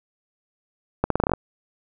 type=accelerating click train; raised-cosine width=1 ms; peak=-5 dBFS; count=9; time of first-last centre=1.04-1.336 s; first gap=63 ms; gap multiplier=0.84; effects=none